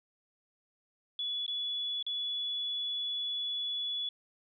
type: tone with dropouts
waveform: sine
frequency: 3415 Hz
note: G#7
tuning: 48 cents sharp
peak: -32 dBFS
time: 1.19-4.09 s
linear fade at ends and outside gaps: 2 ms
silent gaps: 1.464-1.479 / 2.027-2.065 s
effects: none